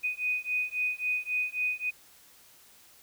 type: beating tone pair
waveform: sine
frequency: 2489 / 2492.7 Hz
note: D#7 / D#7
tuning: 0 / +3 cents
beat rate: 3.7 Hz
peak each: -31 dBFS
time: 0.03-1.91 s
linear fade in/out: 20 ms
effects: white hiss -57 dBFS RMS until 3.02 s